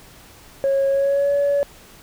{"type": "tone with pitch glide", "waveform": "sine", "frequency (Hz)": [547, 568.3], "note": ["C#5", "C#5"], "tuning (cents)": [-23, 43], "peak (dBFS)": -14, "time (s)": [0.64, 1.63], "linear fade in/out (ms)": 0, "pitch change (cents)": 66, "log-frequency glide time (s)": [0.89, 1.33], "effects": ["tanh soft clip ceiling -13 dBFS", "pink hiss -46 dBFS RMS until 2.02 s"]}